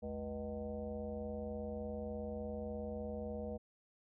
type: tone with frequency modulation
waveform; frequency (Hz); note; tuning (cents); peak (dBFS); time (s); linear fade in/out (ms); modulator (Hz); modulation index
sine; 349.2; F4; 0; -39; 0.02-3.58; 20; 135; 2.2
effects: none